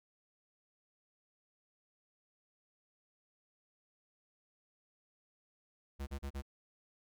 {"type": "tone bursts", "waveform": "square", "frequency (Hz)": 69.3, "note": "C#2", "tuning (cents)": 0, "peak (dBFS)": -39, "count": 4, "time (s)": [5.99, 6.422], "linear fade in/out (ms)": 20, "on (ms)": 81, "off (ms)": 36, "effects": []}